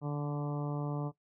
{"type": "harmonic tone with a mistuned harmonic", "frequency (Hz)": 145.8, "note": "D3", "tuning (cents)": -12, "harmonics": [1, 2, 3, 4, 5, 6, 7, 8], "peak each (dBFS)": [-33, -39, -43, -45, -47, -49, -50, -51], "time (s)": [0.01, 1.12], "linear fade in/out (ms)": 50, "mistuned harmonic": 1, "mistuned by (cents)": 15, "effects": ["noise-tail reverb RT60 0.1 s tail -17 dB re dry"]}